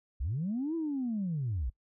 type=linear two-way sweep; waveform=sine; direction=up then down; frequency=51 to 336.6 to 51 Hz; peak=-29 dBFS; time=0.2-1.7 s; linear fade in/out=10 ms; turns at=0.75 s; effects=noise-tail reverb RT60 0.1 s tail -23 dB re dry + tanh soft clip ceiling -26 dBFS